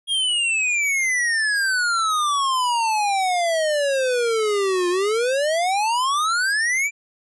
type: exponential two-way sweep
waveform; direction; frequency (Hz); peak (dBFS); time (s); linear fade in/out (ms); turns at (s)
square; down then up; 3287 to 349.2 to 2382; -19; 0.07-6.91; 50; 4.89
effects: resampled to 24000 Hz

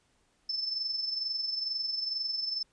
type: tone with amplitude modulation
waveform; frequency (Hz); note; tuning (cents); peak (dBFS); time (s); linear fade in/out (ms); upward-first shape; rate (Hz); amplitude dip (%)
sine; 5274; E8; 0; -28; 0.49-2.63; 5; sine; 22.2; 55
effects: pink hiss -70 dBFS RMS until 2.72 s + resampled to 22050 Hz

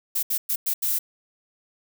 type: noise bursts at uneven times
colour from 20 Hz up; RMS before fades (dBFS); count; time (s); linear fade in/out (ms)
violet; -24; 5; 0.15-0.23 / 0.3-0.38 / 0.49-0.56 / 0.66-0.74 / 0.82-0.99; 10
effects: none

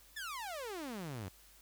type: exponential sweep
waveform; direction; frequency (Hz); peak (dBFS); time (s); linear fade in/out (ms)
sawtooth; down; 1811 to 87.31; -37; 0.16-1.29; 10
effects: added 50 Hz sine -65 dBFS peak until 1.61 s + white hiss -62 dBFS RMS until 1.61 s

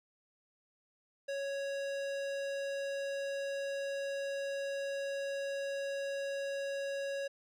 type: tone with hard clipping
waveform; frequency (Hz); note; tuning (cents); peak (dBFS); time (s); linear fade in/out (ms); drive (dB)
sine; 554.4; C#5; 0; -37; 1.28-7.28; 10; 18
effects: none

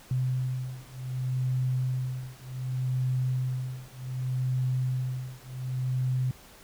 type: beating tone pair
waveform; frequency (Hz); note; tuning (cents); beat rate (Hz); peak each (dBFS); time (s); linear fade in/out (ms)
sine; 127.8 / 128.46; C3 / C3; -40 / -31; 0.66; -30; 0.11-6.31; 2
effects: pink hiss -52 dBFS RMS until 6.63 s

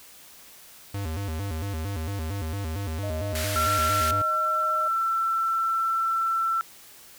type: tone with vibrato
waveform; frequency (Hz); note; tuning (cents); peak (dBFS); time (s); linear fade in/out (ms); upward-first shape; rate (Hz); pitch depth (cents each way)
square; 89; F2; +33; -29; 0.94-4.22; 5; square; 4.4; 200
type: tone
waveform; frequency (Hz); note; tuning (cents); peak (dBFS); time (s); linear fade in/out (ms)
sine; 622.3; D#5; 0; -32; 3.03-4.88; 5
type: band-pass noise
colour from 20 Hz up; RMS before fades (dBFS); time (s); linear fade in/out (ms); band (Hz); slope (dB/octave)
pink; -32; 3.35-4.11; 2; 1300 to 16000; 48
type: tone with pitch glide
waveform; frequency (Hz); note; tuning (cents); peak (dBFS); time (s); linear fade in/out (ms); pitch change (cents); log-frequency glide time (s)
sine; 1356 to 1340.4; E6 to E6; +49 to +29; -22; 3.56-6.61; 0; -20; 3.73-4.8
effects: white hiss -49 dBFS RMS until 7.18 s

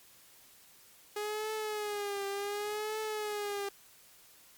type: tone with vibrato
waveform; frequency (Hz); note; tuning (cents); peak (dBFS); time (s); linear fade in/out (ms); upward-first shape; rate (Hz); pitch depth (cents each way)
sawtooth; 415.3; G#4; 0; -30; 1.16-3.69; 5; triangle; 0.68; 85
effects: white hiss -59 dBFS RMS until 4.57 s + MP3 96 kbps

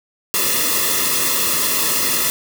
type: noise with comb filter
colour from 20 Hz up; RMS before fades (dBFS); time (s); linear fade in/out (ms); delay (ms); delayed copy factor
white; -18; 0.34-2.3; 0; 1.3; -0.9
effects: none

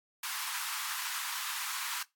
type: high-pass noise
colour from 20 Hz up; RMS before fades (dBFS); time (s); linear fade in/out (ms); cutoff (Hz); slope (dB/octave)
pink; -37; 0.23-2.03; 5; 940; 48
effects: noise-tail reverb RT60 0.2 s tail -21 dB re dry + AAC 64 kbps

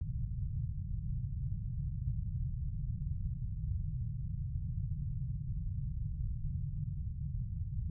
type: low-pass noise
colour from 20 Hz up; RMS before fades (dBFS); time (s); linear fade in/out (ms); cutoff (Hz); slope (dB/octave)
white; -37; 0.01-7.9; 2; 150; 48
effects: none

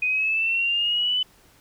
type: linear sweep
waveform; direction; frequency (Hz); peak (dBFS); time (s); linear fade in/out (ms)
sine; up; 2482 to 3016; -20; 0.02-1.23; 5
effects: pink hiss -56 dBFS RMS until 1.6 s

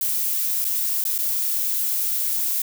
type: noise with dropouts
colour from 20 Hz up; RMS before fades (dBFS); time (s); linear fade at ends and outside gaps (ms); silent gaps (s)
violet; -23; 0.01-2.62; 2; 0.645-0.65 / 1.04-1.051 / 1.181-1.187
effects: none

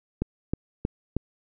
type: click train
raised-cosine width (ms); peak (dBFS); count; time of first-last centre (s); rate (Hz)
3; -12; 4; 0.22-1.166; 3.17
effects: none

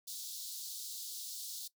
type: high-pass noise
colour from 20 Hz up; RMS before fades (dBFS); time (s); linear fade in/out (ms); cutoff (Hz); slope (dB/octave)
pink; -44; 0.07-1.68; 10; 3700; 48
effects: noise-tail reverb RT60 0.1 s tail -18 dB re dry

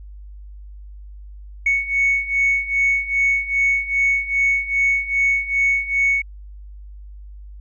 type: beating tone pair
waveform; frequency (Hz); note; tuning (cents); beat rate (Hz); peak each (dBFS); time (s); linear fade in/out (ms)
sine; 2217 / 2219.5; C#7 / C#7; 0 / +2; 2.5; -20 / -17; 1.66-6.22; 5
effects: tanh soft clip ceiling -10 dBFS + added 50 Hz sine -35 dBFS peak until 7.6 s

